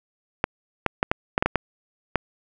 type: clicks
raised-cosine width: 0.5 ms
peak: -4 dBFS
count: 9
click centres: 0.441 / 0.863 / 1.029 / 1.115 / 1.379 / 1.425 / 1.46 / 1.557 / 2.157 s
effects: none